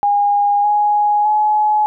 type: tone with pitch steps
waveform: sine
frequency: 816 / 831.7 / 847.7 Hz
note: G#5 / G#5 / G#5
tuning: -31 / +2 / +35 cents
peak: -11 dBFS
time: 0.03-1.86 s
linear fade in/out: 0 ms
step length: 610 ms
effects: none